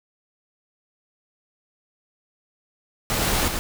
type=noise with echo; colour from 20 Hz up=pink; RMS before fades=-23 dBFS; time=3.1-3.48 s; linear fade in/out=0 ms; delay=110 ms; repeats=1; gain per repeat=-4 dB; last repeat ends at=3.59 s; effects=none